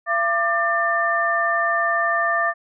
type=tone cluster; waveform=sine; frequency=678 / 1188 / 1791 Hz; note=E5 / D6 / A6; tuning=+49 / +20 / +30 cents; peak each=-23 / -22 / -21 dBFS; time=0.06-2.54 s; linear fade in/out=50 ms; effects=none